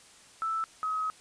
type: tone pair in turn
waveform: sine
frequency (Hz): 1319 / 1272.3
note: E6 / D#6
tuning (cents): +1 / +38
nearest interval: minor second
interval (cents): 63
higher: first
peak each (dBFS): -28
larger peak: neither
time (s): 0.42-0.64 / 0.83-1.1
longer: second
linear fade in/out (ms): 0
effects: white hiss -55 dBFS RMS until 1.2 s + resampled to 22050 Hz